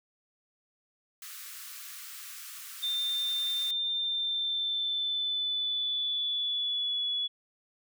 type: high-pass noise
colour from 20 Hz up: white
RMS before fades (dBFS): -44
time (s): 1.22-3.71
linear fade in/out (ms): 2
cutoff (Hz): 1100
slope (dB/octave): 96
type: tone with pitch glide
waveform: sine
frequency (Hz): 3595 to 3401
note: A7 to G#7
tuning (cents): +36 to +40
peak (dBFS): -28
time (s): 2.82-7.28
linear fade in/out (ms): 20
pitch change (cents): -96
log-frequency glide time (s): 3.97-7.03
effects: none